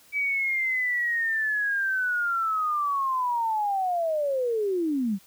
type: linear sweep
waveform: sine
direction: down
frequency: 2300 to 183.1 Hz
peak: -23 dBFS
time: 0.12-5.19 s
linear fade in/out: 50 ms
effects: white hiss -56 dBFS RMS until 5.26 s